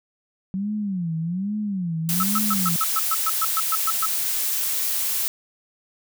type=tone with vibrato; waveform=sine; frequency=185 Hz; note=F#3; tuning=in tune; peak=-23 dBFS; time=0.54-2.76 s; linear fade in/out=0 ms; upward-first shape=sine; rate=1.2 Hz; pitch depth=240 cents each way
type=noise; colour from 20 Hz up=blue; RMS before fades=-24 dBFS; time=2.09-5.28 s; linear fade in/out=0 ms
type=tone bursts; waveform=sine; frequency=1300 Hz; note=E6; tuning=24 cents flat; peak=-20 dBFS; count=13; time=2.2-4.056 s; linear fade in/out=2 ms; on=32 ms; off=120 ms
effects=none